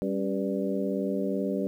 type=harmonic tone with a mistuned harmonic; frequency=98 Hz; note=G2; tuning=in tune; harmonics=2 / 3 / 4 / 5 / 6; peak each=-30 / -32 / -33 / -34 / -35 dBFS; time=0.02-1.67 s; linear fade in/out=0 ms; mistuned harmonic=3; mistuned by=-90 cents; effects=10-bit